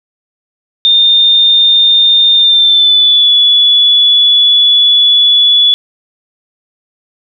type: tone with pitch glide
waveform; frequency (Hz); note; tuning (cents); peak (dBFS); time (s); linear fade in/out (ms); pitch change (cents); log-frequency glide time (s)
sine; 3627 to 3423; A#7 to A7; -48 to -48; -4; 0.85-5.74; 0; -100; 2.35-3.31
effects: none